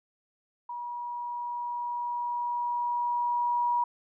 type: tone with level ramp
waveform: sine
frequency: 962 Hz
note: B5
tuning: 46 cents flat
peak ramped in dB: -34 to -23 dBFS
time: 0.69-3.84 s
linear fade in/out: 5 ms
effects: none